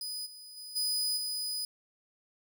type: tone with level steps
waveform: sawtooth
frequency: 4978 Hz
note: D#8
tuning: in tune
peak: -33 / -44 / -40 / -26 / -30 dBFS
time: 0.01-1.65 s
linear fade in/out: 2 ms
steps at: 0.25 / 0.56 / 0.75 / 1.16 s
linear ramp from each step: 20 ms
effects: none